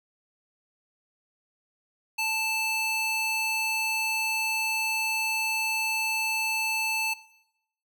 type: tone with high-pass filter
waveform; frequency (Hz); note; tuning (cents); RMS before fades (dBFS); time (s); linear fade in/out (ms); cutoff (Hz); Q
square; 880; A5; 0; -28; 2.18-7.14; 10; 1800; 4.8
effects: noise-tail reverb RT60 0.8 s tail -18 dB re dry